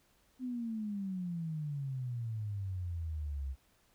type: exponential sweep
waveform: sine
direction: down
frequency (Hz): 258.7 to 65.2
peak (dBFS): -35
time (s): 0.39-3.56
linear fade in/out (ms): 50
effects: pink hiss -70 dBFS RMS until 3.94 s